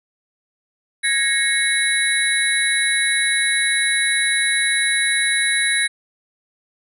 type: tone cluster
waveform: sine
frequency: 1657 / 1870 / 2181 / 3903 / 9890 Hz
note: G#6 / A#6 / C#7 / B7 / D#9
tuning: -4 / +5 / -29 / -21 / -12 cents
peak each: -22 dBFS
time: 1.03-5.88 s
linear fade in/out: 20 ms
effects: tanh soft clip ceiling -6 dBFS